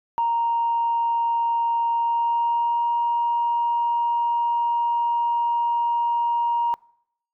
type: tone with pitch glide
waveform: sine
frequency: 932.3 to 942.6 Hz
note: A#5 to A#5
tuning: 0 to +19 cents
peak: -18 dBFS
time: 0.18-6.74 s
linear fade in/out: 0 ms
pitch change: +19 cents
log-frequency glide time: 1.93-2.87 s
effects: noise-tail reverb RT60 0.7 s tail -25 dB re dry + tanh soft clip ceiling -14 dBFS